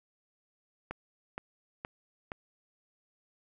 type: click train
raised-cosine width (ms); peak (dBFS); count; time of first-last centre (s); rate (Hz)
0.5; -22; 4; 0.91-2.318; 2.13
effects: none